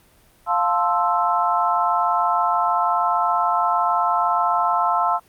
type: chord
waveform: sine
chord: F major seventh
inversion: none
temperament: equal with one note detuned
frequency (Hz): 700.9 / 880 / 1046.5 / 1318.5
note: F5 / A5 / C6 / E6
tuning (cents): +6 / 0 / 0 / 0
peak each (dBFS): -22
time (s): 0.46-5.2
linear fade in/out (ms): 50
effects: pink hiss -55 dBFS RMS until 5.28 s + Opus 32 kbps